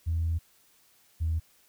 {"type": "tone pair in turn", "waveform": "sine", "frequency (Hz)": [82.41, 80.67], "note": ["E2", "E2"], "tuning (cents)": [0, -37], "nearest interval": "unison", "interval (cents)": 37, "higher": "first", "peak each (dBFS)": -24, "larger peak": "neither", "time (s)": [[0.06, 0.39], [1.2, 1.4]], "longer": "first", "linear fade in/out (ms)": 20, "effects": ["tanh soft clip ceiling -21 dBFS", "white hiss -63 dBFS RMS until 1.68 s"]}